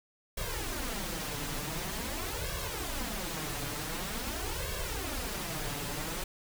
pink noise with flanger, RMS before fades -36 dBFS, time 0.37-6.24 s, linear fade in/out 5 ms, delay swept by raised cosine 1.8 to 7 ms, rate 0.46 Hz, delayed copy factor +0.9, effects none

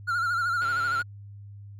triangle tone with vibrato, 1396.9 Hz, F6, in tune, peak -22 dBFS, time 0.07-1.03 s, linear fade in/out 20 ms, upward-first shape sine, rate 13 Hz, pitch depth 69 cents each way
click train, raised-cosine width 0.3 ms, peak -26 dBFS, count 55, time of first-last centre 0.62-1.017 s, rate 136 Hz
effects added 101 Hz sine -41 dBFS peak until 1.79 s

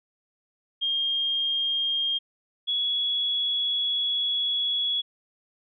sine tone pair in turn, 3221 / 3366 Hz, G7 / G#7, +46 / +23 cents, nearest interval minor second, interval 77 cents, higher second, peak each -23 / -23 dBFS, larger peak neither, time 0.81-2.19 / 2.67-5.02 s, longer second, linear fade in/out 20 ms, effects none

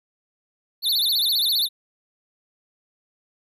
square tone with vibrato, 3979 Hz, B7, 12 cents sharp, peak -19 dBFS, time 0.82-1.69 s, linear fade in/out 50 ms, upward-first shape sine, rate 15 Hz, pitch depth 220 cents each way, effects none

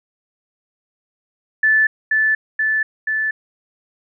sine tone with echo, 1748 Hz, A6, 12 cents flat, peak -11 dBFS, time 1.63-1.87 s, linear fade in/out 5 ms, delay 480 ms, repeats 3, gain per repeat -2 dB, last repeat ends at 3.31 s, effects none

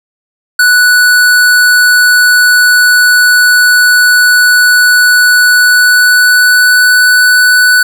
square tone with pitch glide, 1480 to 1490.3 Hz, F#6 to F#6, 0 to +12 cents, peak -4 dBFS, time 0.59-7.83 s, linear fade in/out 5 ms, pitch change +12 cents, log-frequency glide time 5.52-6.94 s, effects none

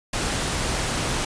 pink noise, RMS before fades -25 dBFS, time 0.13-1.25 s, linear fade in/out 5 ms, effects resampled to 22050 Hz

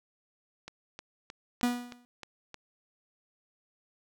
click train, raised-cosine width 0.2 ms, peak -25 dBFS, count 7, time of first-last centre 0.68-2.543 s, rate 3.22 Hz
45% pulse tone with exponential decay, 243.7 Hz, B3, 23 cents flat, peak -22 dBFS, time 1.63-2.05 s, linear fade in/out 0 ms, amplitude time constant 91 ms
effects none

